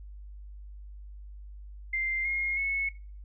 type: tone with pitch steps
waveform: sine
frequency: 2093 / 2144 / 2197 Hz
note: C7 / C7 / C#7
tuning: 0 / +42 / -16 cents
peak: -27 dBFS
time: 1.93-2.89 s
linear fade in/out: 5 ms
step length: 320 ms
effects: noise-tail reverb RT60 0.4 s tail -21 dB re dry + added 50 Hz sine -42 dBFS peak until 3.24 s